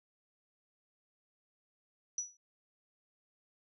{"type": "tone with exponential decay", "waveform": "sine", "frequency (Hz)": 5890, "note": "F#8", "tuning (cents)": -9, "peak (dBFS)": -30, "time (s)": [2.18, 2.37], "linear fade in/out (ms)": 2, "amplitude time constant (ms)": 41, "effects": []}